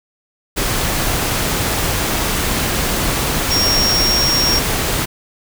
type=tone in noise; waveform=sine; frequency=5570 Hz; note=F8; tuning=5 cents flat; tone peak=-14 dBFS; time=3.5-4.6 s; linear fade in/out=20 ms; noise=pink; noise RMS=-18 dBFS; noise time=0.56-5.06 s; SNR=+1 dB; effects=none